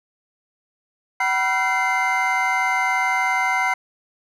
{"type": "tone cluster", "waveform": "triangle", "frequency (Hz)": [757, 974, 1368, 1520, 2081], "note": ["F#5", "B5", "F6", "F#6", "C7"], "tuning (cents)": [39, -24, -36, 46, -10], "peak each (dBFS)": [-22, -22, -27, -27, -20], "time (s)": [1.2, 3.74], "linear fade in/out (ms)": 5, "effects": []}